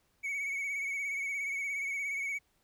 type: tone with vibrato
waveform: triangle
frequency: 2236 Hz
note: C#7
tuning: 14 cents sharp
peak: -31 dBFS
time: 0.23-2.39 s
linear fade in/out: 20 ms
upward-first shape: sine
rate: 17 Hz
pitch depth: 44 cents each way
effects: pink hiss -73 dBFS RMS until 2.63 s